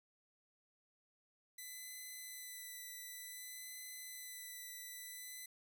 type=tone with vibrato; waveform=5% pulse; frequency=2000 Hz; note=B6; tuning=21 cents sharp; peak=-38 dBFS; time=1.58-5.46 s; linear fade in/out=5 ms; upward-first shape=sine; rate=0.55 Hz; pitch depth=16 cents each way; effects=none